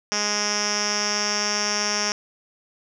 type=tone with low-pass filter; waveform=5% pulse; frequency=207.7 Hz; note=G#3; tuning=in tune; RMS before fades=-24 dBFS; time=0.12-2.12 s; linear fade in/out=0 ms; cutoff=5500 Hz; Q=9.7; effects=none